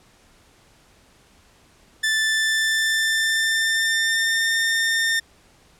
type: tone with pitch glide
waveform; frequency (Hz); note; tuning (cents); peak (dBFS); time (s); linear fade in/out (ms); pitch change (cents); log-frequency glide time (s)
sawtooth; 1760 to 1812.6; A6 to A#6; 0 to -49; -15; 2.03-5.2; 10; +51; 2.2-4.57
effects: pink hiss -55 dBFS RMS until 5.79 s + low-pass 10000 Hz 12 dB/octave